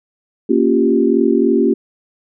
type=chord; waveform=sine; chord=G half-diminished seventh; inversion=first; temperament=equal; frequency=233.1 / 277.2 / 349.2 / 392 Hz; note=Bb3 / Db4 / F4 / G4; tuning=0 / 0 / 0 / 0 cents; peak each=-16 dBFS; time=0.49-1.74 s; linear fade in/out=10 ms; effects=none